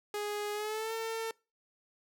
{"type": "tone with pitch glide", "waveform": "sawtooth", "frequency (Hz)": [415.3, 450.3], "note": ["G#4", "A4"], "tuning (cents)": [0, 40], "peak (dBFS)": -30, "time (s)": [0.14, 1.31], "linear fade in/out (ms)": 2, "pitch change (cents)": 140, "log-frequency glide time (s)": [0.53, 0.93], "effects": ["noise-tail reverb RT60 0.3 s tail -24 dB re dry"]}